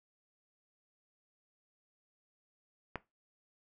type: click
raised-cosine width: 0.5 ms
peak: -21 dBFS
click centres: 2.957 s
effects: noise-tail reverb RT60 0.2 s tail -17 dB re dry